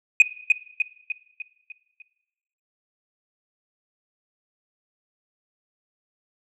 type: tone with echo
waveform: sine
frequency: 2493 Hz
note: D#7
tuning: 3 cents sharp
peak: -5 dBFS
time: 0.2-0.22 s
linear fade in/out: 2 ms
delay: 300 ms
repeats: 6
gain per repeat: -6 dB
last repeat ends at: 2.02 s
effects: noise-tail reverb RT60 1.0 s tail -19 dB re dry + tanh soft clip ceiling -7 dBFS

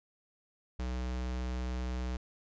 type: tone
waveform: square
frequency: 62.4 Hz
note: B1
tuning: 19 cents sharp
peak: -34 dBFS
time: 0.79-2.17 s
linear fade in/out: 5 ms
effects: resampled to 16000 Hz

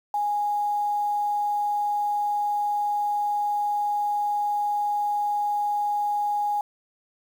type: tone with quantisation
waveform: sine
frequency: 827 Hz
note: G#5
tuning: 8 cents flat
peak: -22 dBFS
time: 0.14-6.61 s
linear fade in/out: 2 ms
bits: 8
effects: none

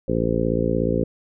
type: harmonic tone with a mistuned harmonic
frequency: 56.8 Hz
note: A#1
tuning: 44 cents flat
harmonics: 1 / 2 / 3 / 4 / 5 / 6 / 7 / 8 / 9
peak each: -30 / -28 / -26 / -27 / -27 / -30 / -27 / -28 / -26 dBFS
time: 0.08-1.04 s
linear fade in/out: 5 ms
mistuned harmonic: 1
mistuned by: -17 cents
effects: none

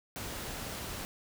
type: noise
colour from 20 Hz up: pink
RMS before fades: -40 dBFS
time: 0.16-1.05 s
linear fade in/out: 0 ms
effects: none

